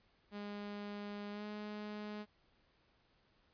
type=tone with pitch glide; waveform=sawtooth; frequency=205.1 to 209.8 Hz; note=G#3 to G#3; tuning=-21 to +18 cents; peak=-39 dBFS; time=0.31-2.26 s; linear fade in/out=50 ms; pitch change=+39 cents; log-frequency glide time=1.31-1.44 s; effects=pink hiss -73 dBFS RMS until 3.53 s + resampled to 11025 Hz